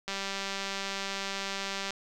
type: click train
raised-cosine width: 0.2 ms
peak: -17 dBFS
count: 359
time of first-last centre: 0.08-1.907 s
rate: 196 Hz
effects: none